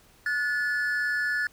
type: tone pair together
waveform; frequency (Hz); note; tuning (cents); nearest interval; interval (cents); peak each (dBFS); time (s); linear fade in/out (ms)
triangle; 1454.2 / 1731; F#6 / A6; -30 / -29; minor third; 301; -27 / -24; 0.26-1.47; 2
effects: tanh soft clip ceiling -15 dBFS + pink hiss -58 dBFS RMS until 1.52 s